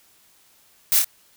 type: noise with echo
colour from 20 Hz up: blue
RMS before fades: -18 dBFS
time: 0.92-0.99 s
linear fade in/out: 0 ms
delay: 27 ms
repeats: 2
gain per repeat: -3 dB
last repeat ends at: 1.044 s
effects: white hiss -57 dBFS RMS until 1.36 s